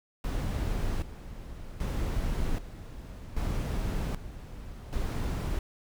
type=noise with tremolo; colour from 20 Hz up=brown; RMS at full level=-30 dBFS; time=0.24-5.59 s; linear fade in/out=2 ms; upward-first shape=square; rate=0.64 Hz; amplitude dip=75%; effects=none